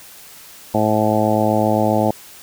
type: harmonic tone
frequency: 107.7 Hz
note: A2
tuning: 37 cents flat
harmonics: 1 / 2 / 3 / 4 / 5 / 6 / 7 / 8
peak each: -23 / -20 / -22 / -26 / -21 / -21 / -22 / -24 dBFS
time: 0.74-2.11 s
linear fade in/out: 5 ms
effects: white hiss -41 dBFS RMS until 2.42 s